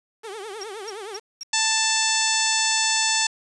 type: tone with vibrato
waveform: sawtooth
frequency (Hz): 415.3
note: G#4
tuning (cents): 0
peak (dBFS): -29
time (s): 0.23-1.2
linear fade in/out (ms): 20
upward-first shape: triangle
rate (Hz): 9.6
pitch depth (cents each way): 200
type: tone bursts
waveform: sine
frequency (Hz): 5588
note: F8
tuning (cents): 0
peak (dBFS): -31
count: 4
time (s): 0.61-1.434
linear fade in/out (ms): 5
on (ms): 26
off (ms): 240
type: harmonic tone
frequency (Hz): 884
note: A5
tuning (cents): +8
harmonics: 1 / 2 / 3 / 4 / 5 / 6 / 7 / 8 / 9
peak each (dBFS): -28 / -28 / -28 / -28 / -28 / -28 / -28 / -28 / -28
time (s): 1.53-3.27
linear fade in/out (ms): 5
effects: resampled to 24000 Hz + 8-bit